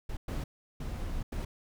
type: noise bursts at uneven times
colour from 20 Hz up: brown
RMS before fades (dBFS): -35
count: 4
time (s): 0.09-0.17 / 0.28-0.44 / 0.8-1.23 / 1.32-1.45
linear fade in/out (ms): 5
effects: none